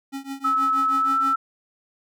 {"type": "tone with tremolo", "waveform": "square", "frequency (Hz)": 273.1, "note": "C#4", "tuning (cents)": -26, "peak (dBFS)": -28, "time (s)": [0.12, 1.35], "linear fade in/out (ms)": 20, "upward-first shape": "triangle", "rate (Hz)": 6.3, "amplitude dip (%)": 95}
{"type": "tone with pitch glide", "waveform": "sine", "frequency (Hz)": [1300, 1329.6], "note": ["E6", "E6"], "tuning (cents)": [-24, 15], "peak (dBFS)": -18, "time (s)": [0.44, 1.36], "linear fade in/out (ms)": 10, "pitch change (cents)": 39, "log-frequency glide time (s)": [0.97, 1.18]}
{"effects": []}